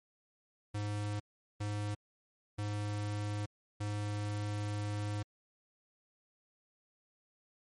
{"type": "tone bursts at uneven times", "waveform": "square", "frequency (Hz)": 103.9, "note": "G#2", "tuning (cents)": 1, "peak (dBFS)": -35, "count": 4, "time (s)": [[0.74, 1.2], [1.6, 1.95], [2.58, 3.46], [3.8, 5.23]], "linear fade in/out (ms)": 10, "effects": ["MP3 48 kbps"]}